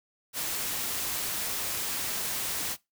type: noise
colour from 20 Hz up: white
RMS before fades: -32 dBFS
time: 0.33-2.77 s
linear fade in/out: 50 ms
effects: noise-tail reverb RT60 0.2 s tail -21 dB re dry